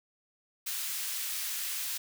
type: high-pass noise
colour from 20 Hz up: white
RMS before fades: -35 dBFS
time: 0.66-1.98 s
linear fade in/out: 10 ms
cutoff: 1700 Hz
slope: 12 dB/octave
effects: none